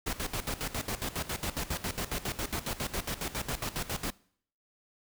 pink noise with tremolo, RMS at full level -33 dBFS, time 0.06-4.11 s, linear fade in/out 10 ms, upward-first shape square, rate 7.3 Hz, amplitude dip 80%, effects noise-tail reverb RT60 0.6 s tail -23 dB re dry

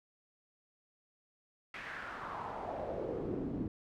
brown noise with band-pass filter sweep, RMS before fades -40 dBFS, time 1.74-3.68 s, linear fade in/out 2 ms, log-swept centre 2100 to 240 Hz, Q 2.9, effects none

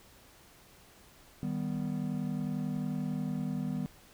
triangle chord, Eb augmented, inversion none, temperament equal, 155.56 / 196 / 246.9 Hz, Eb3 / G3 / B3, 0 / 0 / 0 cents, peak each -34 dBFS, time 1.43-3.86 s, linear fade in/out 0 ms, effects pink hiss -58 dBFS RMS until 4.13 s

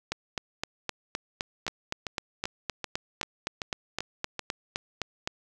two click trains, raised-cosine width 0.2 ms, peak -15 / -12 dBFS, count 8 / 21, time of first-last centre 1.68-4.393 / 0.12-5.275 s, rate 2.58 / 3.88 Hz, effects none

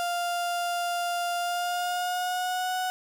35% pulse tone with pitch glide, 698.5 to 739.2 Hz, F5 to F#5, 0 to -2 cents, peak -25 dBFS, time 0-2.9 s, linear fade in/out 0 ms, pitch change +98 cents, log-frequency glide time 1.38-2.76 s, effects none

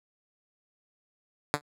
5% pulse tone with exponential decay, 146.83 Hz, D3, in tune, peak -9 dBFS, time 1.54-1.61 s, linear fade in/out 0 ms, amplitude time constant 15 ms, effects high-pass 60 Hz 12 dB/octave + low-pass 12000 Hz 12 dB/octave

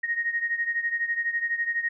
sine beating tone pair, 1864.7 / 1876.7 Hz, A#6 / A#6, 0 / +11 cents, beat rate 12 Hz, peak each -26 / -30 dBFS, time 0.03-1.89 s, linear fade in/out 10 ms, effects none

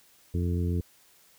harmonic tone, 87.31 Hz, F2, in tune, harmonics 1 / 2 / 3 / 4 / 5, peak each -26 / -32 / -36 / -38 / -40 dBFS, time 0.34-0.81 s, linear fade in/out 5 ms, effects white hiss -60 dBFS RMS until 1.38 s

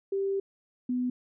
sine tone pair in turn, 392 / 249.3 Hz, G4 / B3, 0 / +16 cents, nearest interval minor sixth, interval 784 cents, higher first, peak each -26 dBFS, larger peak neither, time 0.12-0.4 / 0.89-1.1 s, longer first, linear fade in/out 5 ms, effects none

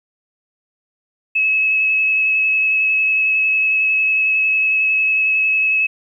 sine tone with vibrato, 2582 Hz, E7, 37 cents flat, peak -13 dBFS, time 1.35-5.87 s, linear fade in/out 10 ms, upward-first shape square, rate 11 Hz, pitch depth 10 cents each way, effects 9-bit

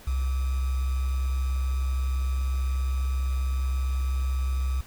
sine tone with sample-and-hold, 65.41 Hz, C2, in tune, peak -23 dBFS, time 0.07-4.81 s, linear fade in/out 5 ms, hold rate 1225 Hz, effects pink hiss -50 dBFS RMS until 4.86 s

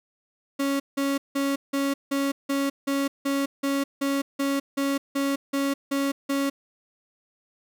35% pulse tone bursts, 277.2 Hz, C#4, in tune, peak -21 dBFS, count 16, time 0.59-6.5 s, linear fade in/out 10 ms, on 210 ms, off 170 ms, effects none

